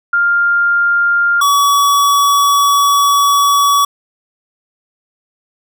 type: tone pair in turn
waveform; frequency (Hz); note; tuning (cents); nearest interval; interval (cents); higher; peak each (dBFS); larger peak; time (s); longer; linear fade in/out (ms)
sine / square; 1400 / 1135.5; F6 / C#6; +4 / +41; major third; 363; first; -9; neither; 0.13-1.41 / 1.41-3.85; second; 5
effects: none